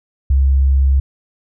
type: tone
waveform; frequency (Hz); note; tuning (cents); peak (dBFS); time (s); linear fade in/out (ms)
sine; 67.6; C#2; -43; -9; 0.3-1; 5
effects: none